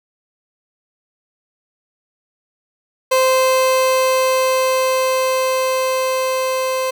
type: tone with level ramp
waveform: 30% pulse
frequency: 520 Hz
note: C5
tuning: 11 cents flat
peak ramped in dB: -9 to -15 dBFS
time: 3.11-6.91 s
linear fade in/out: 10 ms
effects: none